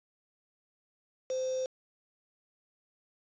sine tone with quantisation, 517 Hz, C5, 21 cents flat, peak -30 dBFS, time 1.3-1.66 s, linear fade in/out 2 ms, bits 7, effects resampled to 16000 Hz

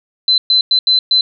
sine tone bursts at uneven times, 4050 Hz, B7, 43 cents sharp, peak -8 dBFS, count 5, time 0.28-0.38 / 0.5-0.61 / 0.71-0.79 / 0.87-0.99 / 1.11-1.21 s, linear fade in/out 2 ms, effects none

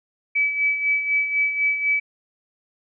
sine tone with tremolo, 2294 Hz, D7, 41 cents flat, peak -16 dBFS, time 0.35-2 s, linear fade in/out 10 ms, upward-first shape sine, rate 4 Hz, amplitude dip 60%, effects none

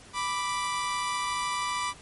sawtooth tone pair together, 987.8 / 1174.7 Hz, B5 / D6, 0 / 0 cents, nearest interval minor third, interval 300 cents, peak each -27 dBFS, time 0.13-1.94 s, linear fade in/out 50 ms, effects pink hiss -50 dBFS RMS until 2.01 s + MP3 48 kbps

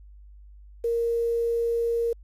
sine tone with quantisation, 466.2 Hz, A#4, in tune, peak -22 dBFS, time 0.84-2.13 s, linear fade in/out 5 ms, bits 8, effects added 50 Hz sine -45 dBFS peak until 2.23 s + resampled to 32000 Hz

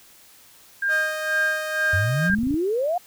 sine tone with tremolo, 1601 Hz, G6, 36 cents sharp, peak -18 dBFS, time 0.82-2.35 s, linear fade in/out 5 ms, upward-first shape sine, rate 2.1 Hz, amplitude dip 80%
sawtooth tone, 620 Hz, D#5, 6 cents flat, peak -24 dBFS, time 0.88-2.31 s, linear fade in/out 50 ms
sine exponential sweep, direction up, 87.4 to 740 Hz, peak -20 dBFS, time 1.93-2.98 s, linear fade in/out 5 ms
clicks, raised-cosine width 5 ms, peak -20 dBFS, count 7, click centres 2.3 / 2.337 / 2.387 / 2.434 / 2.47 / 2.508 / 2.542 s
effects white hiss -51 dBFS RMS until 3.06 s

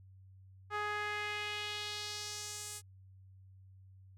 sawtooth tone with band-pass filter sweep, 417.5 Hz, G#4, 9 cents sharp, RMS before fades -40 dBFS, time 0.7-2.82 s, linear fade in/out 50 ms, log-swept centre 1300 to 9000 Hz, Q 1.8, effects added 95 Hz sine -55 dBFS peak until 4.17 s

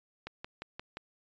click train, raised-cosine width 0.3 ms, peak -24 dBFS, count 5, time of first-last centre 0.27-0.971 s, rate 5.71 Hz, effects resampled to 16000 Hz

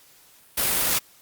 white noise with amplitude modulation, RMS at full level -21 dBFS, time 0.57-0.99 s, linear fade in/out 10 ms, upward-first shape sine, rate 50.6 Hz, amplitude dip 25%, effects white hiss -54 dBFS RMS until 1.21 s + Opus 48 kbps

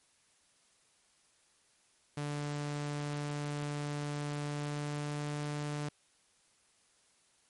sawtooth tone with pitch glide, 146.3 to 147.49 Hz, D3 to D3, -6 to +8 cents, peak -31 dBFS, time 2.17-5.89 s, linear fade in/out 5 ms, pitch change +14 cents, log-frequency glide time 4.41-5.41 s, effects white hiss -69 dBFS RMS until 7.49 s + MP3 48 kbps

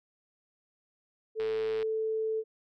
sine tone, 440 Hz, A4, in tune, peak -28 dBFS, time 1.35-2.44 s, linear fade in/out 50 ms
click train, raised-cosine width 0.3 ms, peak -27 dBFS, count 48, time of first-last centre 1.4-1.827 s, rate 110 Hz
effects none

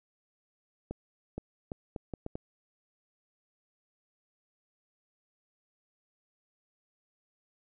accelerating click train, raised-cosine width 2 ms, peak -23 dBFS, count 7, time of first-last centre 0.91-2.355 s, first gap 470 ms, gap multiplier 0.72, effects none

